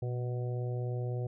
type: harmonic tone with a mistuned harmonic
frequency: 123.47 Hz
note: B2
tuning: in tune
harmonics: 1 / 3 / 4 / 5 / 6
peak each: -32 / -42 / -43 / -48 / -50 dBFS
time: 0.02-1.27 s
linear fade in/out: 5 ms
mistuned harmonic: 1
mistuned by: -28 cents
effects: none